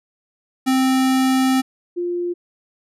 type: tone pair in turn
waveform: square / sine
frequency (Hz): 261.6 / 350.6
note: C4 / F4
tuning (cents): 0 / +7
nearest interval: perfect fourth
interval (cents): 507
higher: second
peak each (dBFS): -15 / -20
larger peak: first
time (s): 0.66-1.62 / 1.96-2.34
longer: first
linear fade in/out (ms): 20
effects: resampled to 32000 Hz